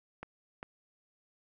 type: clicks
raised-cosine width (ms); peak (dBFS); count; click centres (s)
0.5; -26; 2; 0.23 / 0.629
effects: none